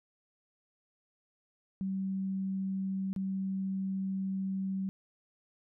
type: tone with dropouts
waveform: sine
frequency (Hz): 191.9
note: G3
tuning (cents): -37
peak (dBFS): -31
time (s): 1.81-4.89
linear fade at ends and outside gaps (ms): 0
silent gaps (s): 3.13-3.162
effects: none